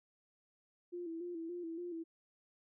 sine tone with vibrato, 340 Hz, F4, 46 cents flat, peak -40 dBFS, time 0.92-2.04 s, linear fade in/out 20 ms, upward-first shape square, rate 3.5 Hz, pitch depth 57 cents each way, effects none

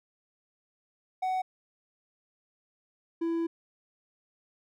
triangle tone pair in turn, 747 / 332.8 Hz, F#5 / E4, +16 / +17 cents, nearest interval octave + major second, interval 1399 cents, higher first, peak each -25 / -25 dBFS, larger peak neither, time 1.22-1.42 / 3.21-3.47 s, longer second, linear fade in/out 10 ms, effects none

